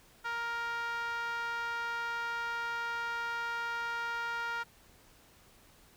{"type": "tone with band-pass filter", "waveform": "5% pulse", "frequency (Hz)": 467.7, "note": "A#4", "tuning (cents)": 6, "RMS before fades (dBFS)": -36, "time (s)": [0.24, 4.64], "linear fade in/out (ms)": 20, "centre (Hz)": 1200, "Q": 6.4, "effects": ["pink hiss -61 dBFS RMS until 5.96 s"]}